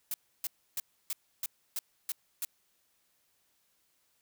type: noise bursts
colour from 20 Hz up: blue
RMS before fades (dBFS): -34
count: 8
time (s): 0.11-2.45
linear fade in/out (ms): 2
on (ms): 30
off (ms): 300
effects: white hiss -73 dBFS RMS until 4.21 s